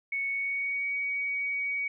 sine tone with pitch glide, 2217 to 2254 Hz, C#7 to C#7, 0 to +28 cents, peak -28 dBFS, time 0.12-1.88 s, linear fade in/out 5 ms, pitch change +28 cents, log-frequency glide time 0.27-0.93 s, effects none

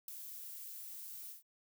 violet noise with ADSR envelope, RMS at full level -38 dBFS, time 0.08-1.43 s, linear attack 4 ms, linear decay 3 ms, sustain -10 dB, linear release 140 ms, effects none

